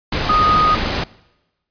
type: tone in noise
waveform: sine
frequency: 1242 Hz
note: D#6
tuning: 3 cents flat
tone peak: -12 dBFS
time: 0.29-0.75 s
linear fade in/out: 5 ms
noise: pink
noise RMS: -20 dBFS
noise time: 0.12-1.04 s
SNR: +5 dB
effects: noise-tail reverb RT60 1.0 s tail -22 dB re dry + resampled to 11025 Hz